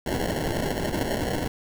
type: noise with sample-and-hold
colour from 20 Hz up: violet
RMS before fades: -27 dBFS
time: 0.06-1.48 s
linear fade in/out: 5 ms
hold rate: 1225 Hz
effects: none